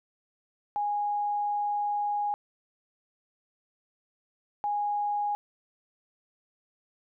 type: tone bursts at uneven times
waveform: sine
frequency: 825 Hz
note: G#5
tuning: 12 cents flat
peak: -26 dBFS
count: 2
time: 0.76-2.34 / 4.64-5.35 s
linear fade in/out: 0 ms
effects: none